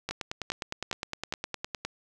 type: two click trains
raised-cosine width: 0.2 ms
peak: -15 / -14 dBFS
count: 18 / 4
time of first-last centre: 0.11-1.85 / 0.09-1.325 s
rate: 9.77 / 2.43 Hz
effects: none